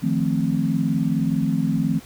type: chord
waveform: sine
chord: F dominant seventh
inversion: third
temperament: equal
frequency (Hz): 155.56 / 174.61 / 220 / 261.6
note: Eb3 / F3 / A3 / C4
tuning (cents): 0 / 0 / 0 / 0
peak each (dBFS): -24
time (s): 0.02-2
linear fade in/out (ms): 20
effects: pink hiss -45 dBFS RMS until 2.05 s